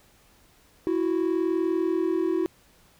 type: tone pair together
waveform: triangle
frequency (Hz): 329.6 / 370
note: E4 / F#4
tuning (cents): 0 / 0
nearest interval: major second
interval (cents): 200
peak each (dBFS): -22 / -23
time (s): 0.87-2.46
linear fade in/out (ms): 0
effects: tanh soft clip ceiling -14 dBFS + pink hiss -59 dBFS RMS until 2.99 s